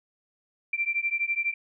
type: beating tone pair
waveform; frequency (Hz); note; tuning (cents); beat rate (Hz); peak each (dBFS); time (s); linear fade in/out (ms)
sine; 2349 / 2361; D7 / D7; 0 / +9; 12; -28; 0.73-1.54; 5
effects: none